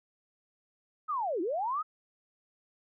sine linear two-way sweep, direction down then up, 1303 to 311.1 to 1303 Hz, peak -29 dBFS, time 1.08-1.83 s, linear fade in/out 20 ms, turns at 1.41 s, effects none

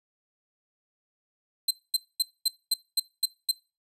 sawtooth tone bursts, 4100 Hz, C8, 36 cents flat, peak -18 dBFS, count 8, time 1.68-3.514 s, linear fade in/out 5 ms, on 28 ms, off 230 ms, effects noise-tail reverb RT60 0.3 s tail -22 dB re dry + resampled to 32000 Hz

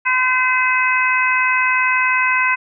harmonic tone, 511 Hz, C5, 41 cents flat, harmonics 2 / 3 / 4 / 5, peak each -19 / -19 / -19 / -19 dBFS, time 0.05-2.56 s, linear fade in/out 20 ms, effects none

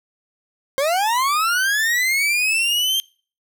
40% pulse linear sweep, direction up, 523.3 to 3181 Hz, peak -16 dBFS, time 0.78-3 s, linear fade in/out 0 ms, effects noise-tail reverb RT60 0.4 s tail -24 dB re dry

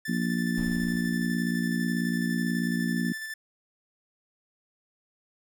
45% pulse tone with tremolo, 1760 Hz, A6, in tune, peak -33 dBFS, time 0.05-3.34 s, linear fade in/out 5 ms, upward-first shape square, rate 12 Hz, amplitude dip 30%
harmonic tone, 58.27 Hz, A#1, in tune, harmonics 3 / 4 / 5 / 6, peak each -29 / -28 / -35 / -42 dBFS, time 0.08-3.13 s, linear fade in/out 10 ms
brown noise with exponential decay, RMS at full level -37 dBFS, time 0.57-2.05 s, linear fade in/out 5 ms, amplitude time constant 320 ms
effects none

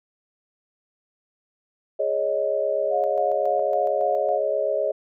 sine chord, Ab suspended fourth, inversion none, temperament equal, 415.3 / 554.4 / 622.3 Hz, Ab4 / Db5 / Eb5, 0 / 0 / 0 cents, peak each -28 / -24 / -24 dBFS, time 1.99-4.92 s, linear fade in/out 10 ms
sine tone with tremolo, 715 Hz, F5, 41 cents sharp, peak -23 dBFS, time 2.9-4.4 s, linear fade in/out 50 ms, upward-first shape square, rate 3.6 Hz, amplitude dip 45%
effects none

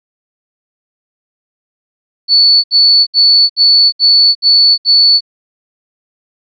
sine tone bursts, 4453 Hz, C#8, 7 cents sharp, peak -4 dBFS, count 7, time 2.28-5.208 s, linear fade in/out 50 ms, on 360 ms, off 68 ms, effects none

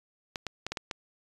clicks, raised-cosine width 0.2 ms, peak -16 dBFS, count 6, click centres 0.358 / 0.467 / 0.666 / 0.72 / 0.772 / 0.912 s, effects resampled to 24000 Hz

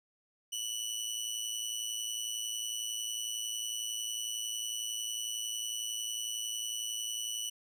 20% pulse tone with amplitude modulation, 2960 Hz, F#7, in tune, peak -27 dBFS, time 0.52-7.5 s, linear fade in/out 10 ms, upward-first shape sine, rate 111 Hz, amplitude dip 60%, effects none

